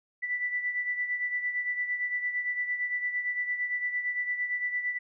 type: beating tone pair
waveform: sine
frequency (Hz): 1973 / 1981.8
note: B6 / B6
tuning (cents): -2 / +5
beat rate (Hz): 8.8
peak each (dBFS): -29 / -36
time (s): 0.22-4.99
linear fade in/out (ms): 20
effects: none